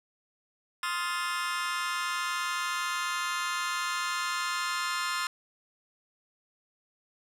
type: chord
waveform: sawtooth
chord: F dominant seventh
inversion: second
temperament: just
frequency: 1047.7 / 1257.2 / 1396.9 / 1746.1 Hz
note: C6 / Eb6 / F6 / A6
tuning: +2 / +18 / 0 / -14 cents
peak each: -30 / -32 / -31 / -33 dBFS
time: 0.83-5.27 s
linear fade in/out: 2 ms
effects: low-pass 10000 Hz 12 dB/octave + 10-bit